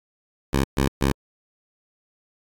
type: tone bursts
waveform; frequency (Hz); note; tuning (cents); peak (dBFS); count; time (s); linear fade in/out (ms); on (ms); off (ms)
10% pulse; 68.2; C#2; -28; -10; 3; 0.53-1.12; 5; 110; 130
effects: AAC 64 kbps